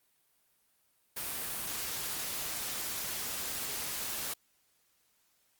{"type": "noise", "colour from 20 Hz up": "white", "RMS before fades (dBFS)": -37, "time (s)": [1.16, 4.34], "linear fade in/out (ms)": 10, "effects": ["white hiss -72 dBFS RMS until 5.59 s", "Opus 32 kbps"]}